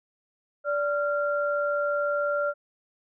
sine tone pair together, 581.5 / 1383 Hz, D5 / F6, -17 / -17 cents, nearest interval octave + minor third, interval 1500 cents, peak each -25 / -28 dBFS, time 0.64-2.54 s, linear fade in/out 50 ms, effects none

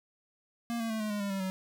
square tone with pitch steps, 234.5 / 227.3 / 220.3 / 213.6 / 207 / 200.6 / 194.48 / 188.5 Hz, A#3 / A#3 / A3 / G#3 / G#3 / G3 / G3 / F#3, +11 / -43 / +2 / +49 / -5 / +40 / -13 / +32 cents, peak -32 dBFS, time 0.7-1.5 s, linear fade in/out 0 ms, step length 100 ms, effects none

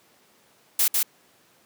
blue noise with echo, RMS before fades -20 dBFS, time 0.79-0.88 s, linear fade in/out 5 ms, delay 150 ms, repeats 1, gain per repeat -2 dB, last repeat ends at 1.03 s, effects pink hiss -59 dBFS RMS until 1.65 s + high-pass 200 Hz 12 dB/octave

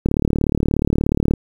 click train, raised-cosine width 3 ms, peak -4 dBFS, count 48, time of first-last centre 0.06-1.337 s, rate 36.8 Hz, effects 7-bit

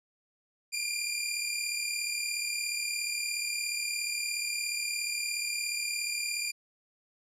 15% pulse tone pair together, 2384 / 2421 Hz, D7 / D#7, +25 / -48 cents, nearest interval unison, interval 27 cents, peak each -26 / -28 dBFS, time 0.72-6.52 s, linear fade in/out 20 ms, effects low-pass 12000 Hz 12 dB/octave

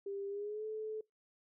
sine tone with pitch glide, 397.7 to 433.7 Hz, G4 to A4, +25 to -25 cents, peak -38 dBFS, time 0.06-1.01 s, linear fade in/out 5 ms, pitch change +150 cents, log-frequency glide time 0.28-0.65 s, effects noise-tail reverb RT60 0.2 s tail -25 dB re dry

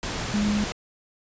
sine tone in noise, 207.7 Hz, G#3, in tune, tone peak -21 dBFS, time 0.34-0.64 s, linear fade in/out 0 ms, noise pink, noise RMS -30 dBFS, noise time 0.03-0.72 s, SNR +6 dB, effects resampled to 16000 Hz

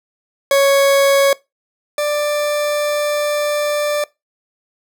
40% pulse tone pair in turn, 554.4 / 590.5 Hz, C#5 / D5, 0 / +9 cents, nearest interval minor second, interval 109 cents, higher second, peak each -9 / -15 dBFS, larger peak first, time 0.51-1.33 / 1.98-4.04 s, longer second, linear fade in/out 2 ms, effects noise-tail reverb RT60 0.2 s tail -21 dB re dry

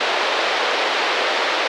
pink band-pass noise, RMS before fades -20 dBFS, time 0-1.68 s, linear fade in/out 10 ms, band 430 to 4200 Hz, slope 24 dB/octave, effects none

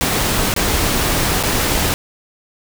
pink noise with dropouts, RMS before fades -17 dBFS, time 0.01-1.94 s, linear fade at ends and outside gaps 0 ms, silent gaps 0.539-0.563 / 1.428-1.436 s, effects none

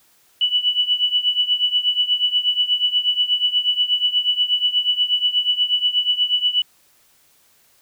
sine tone with tremolo, 2960 Hz, F#7, in tune, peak -12 dBFS, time 0.41-6.62 s, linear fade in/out 2 ms, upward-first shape triangle, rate 8.3 Hz, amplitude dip 90%, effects white hiss -57 dBFS RMS until 7.81 s

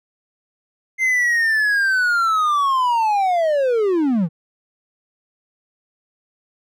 triangle linear sweep, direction down, 2093 to 150 Hz, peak -13 dBFS, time 0.98-4.29 s, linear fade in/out 50 ms, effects none

